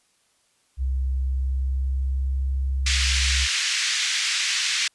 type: tone with pitch glide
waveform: sine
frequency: 65.41 to 66.63 Hz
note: C2 to C2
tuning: 0 to +32 cents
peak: -21 dBFS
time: 0.77-3.48 s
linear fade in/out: 50 ms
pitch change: +32 cents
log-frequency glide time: 1.17-2.5 s
type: band-pass noise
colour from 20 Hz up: pink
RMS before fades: -24 dBFS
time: 2.86-4.88 s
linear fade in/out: 5 ms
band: 1900 to 7100 Hz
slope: 24 dB/octave
effects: white hiss -65 dBFS RMS until 4.94 s + resampled to 24000 Hz